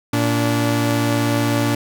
sawtooth tone pair together, 114.9 / 289.5 Hz, A#2 / D4, -25 / -25 cents, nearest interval octave + major third, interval 1600 cents, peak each -15 dBFS, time 0.13-1.75 s, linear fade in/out 5 ms, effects none

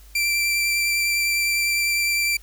sawtooth tone with vibrato, 2349 Hz, D7, in tune, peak -16 dBFS, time 0.15-2.37 s, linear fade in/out 5 ms, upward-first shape sine, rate 9.9 Hz, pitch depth 11 cents each way, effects added 50 Hz sine -44 dBFS peak until 2.42 s + white hiss -53 dBFS RMS until 2.42 s

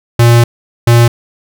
square tone pair in turn, 118.2 / 118.2 Hz, A#2 / A#2, +24 / +24 cents, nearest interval unison, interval 0 cents, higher neither, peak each -4 dBFS, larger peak neither, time 0.19-0.44 / 0.87-1.08 s, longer first, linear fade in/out 5 ms, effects none

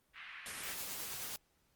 pink band-pass noise, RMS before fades -49 dBFS, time 0.13-0.77 s, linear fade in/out 50 ms, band 1500 to 2800 Hz, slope 24 dB/octave
white noise with tremolo, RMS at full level -42 dBFS, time 0.46-1.36 s, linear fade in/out 0 ms, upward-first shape sine, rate 9.3 Hz, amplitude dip 25%
effects pink hiss -75 dBFS RMS until 1.75 s + Opus 32 kbps

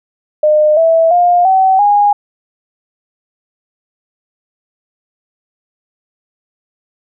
sine tone with pitch steps, 608 / 655.4 / 706.5 / 761.6 / 821 Hz, D#5 / E5 / F5 / F#5 / G#5, -40 / -10 / +20 / +50 / -20 cents, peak -6 dBFS, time 0.43-2.13 s, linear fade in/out 5 ms, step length 340 ms, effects none

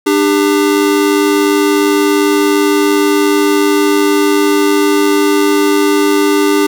square tone pair together, 298.9 / 399 Hz, D4 / G4, +31 / +31 cents, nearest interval perfect fourth, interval 500 cents, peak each -12 / -12 dBFS, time 0.06-6.67 s, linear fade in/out 10 ms, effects none

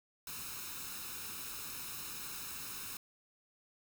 white noise with comb filter, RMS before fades -44 dBFS, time 0.27-2.97 s, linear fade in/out 2 ms, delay 0.76 ms, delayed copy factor +0.65, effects none

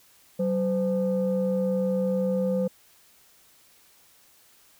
sine tone pair together, 189.47 / 512 Hz, F#3 / C5, +41 / -38 cents, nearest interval octave + perfect fourth, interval 1721 cents, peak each -24 dBFS, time 0.39-2.68 s, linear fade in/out 10 ms, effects tanh soft clip ceiling -17 dBFS + white hiss -58 dBFS RMS until 4.79 s

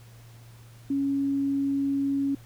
sine tone, 277.2 Hz, C#4, in tune, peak -23 dBFS, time 0.9-2.35 s, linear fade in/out 5 ms, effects added 116 Hz sine -47 dBFS peak until 2.45 s + pink hiss -56 dBFS RMS until 2.45 s

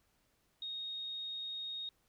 sine tone, 3729 Hz, A#7, in tune, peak -39 dBFS, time 0.62-1.89 s, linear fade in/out 2 ms, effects pink hiss -75 dBFS RMS until 2.08 s

